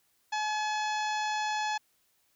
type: harmonic tone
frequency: 852 Hz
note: G#5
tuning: 44 cents sharp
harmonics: 1 / 2 / 3 / 4 / 5 / 6 / 7 / 8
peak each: -30 / -36 / -40 / -42 / -44 / -46 / -47 / -48 dBFS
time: 0.32-1.78 s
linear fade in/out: 10 ms
effects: white hiss -71 dBFS RMS until 2.35 s